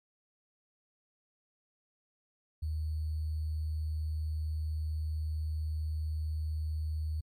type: tone with sample-and-hold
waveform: sine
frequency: 77.78 Hz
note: D#2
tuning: in tune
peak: -31 dBFS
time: 2.62-7.21 s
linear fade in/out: 10 ms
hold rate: 4410 Hz
effects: MP3 64 kbps